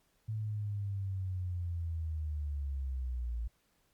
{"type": "linear sweep", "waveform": "sine", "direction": "down", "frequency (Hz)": [110, 56.1], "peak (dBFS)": -33, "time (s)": [0.28, 3.48], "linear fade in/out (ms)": 10, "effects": ["pink hiss -73 dBFS RMS until 3.93 s", "MP3 96 kbps"]}